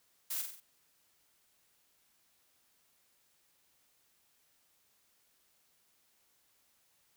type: noise with echo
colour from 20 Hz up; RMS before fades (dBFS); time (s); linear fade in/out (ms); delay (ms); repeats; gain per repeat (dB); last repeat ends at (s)
blue; -37; 0.3-0.42; 10; 46; 4; -5; 0.604
effects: white hiss -72 dBFS RMS until 7.16 s